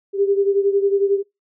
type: beating tone pair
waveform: sine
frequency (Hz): 395.7 / 406.7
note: G4 / G#4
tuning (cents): +16 / -36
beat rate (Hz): 11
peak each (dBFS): -16 / -21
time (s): 0.13-1.23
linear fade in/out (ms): 50
effects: noise-tail reverb RT60 0.2 s tail -25 dB re dry